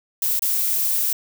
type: noise with dropouts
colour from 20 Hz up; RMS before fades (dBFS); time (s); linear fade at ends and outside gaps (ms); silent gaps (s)
violet; -21; 0.22-1.13; 2; 0.393-0.421
effects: none